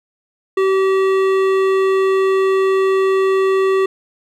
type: tone with hard clipping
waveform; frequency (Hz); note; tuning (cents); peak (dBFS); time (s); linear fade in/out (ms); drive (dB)
sine; 383.7; G4; -37; -14; 0.57-3.86; 5; 13
effects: none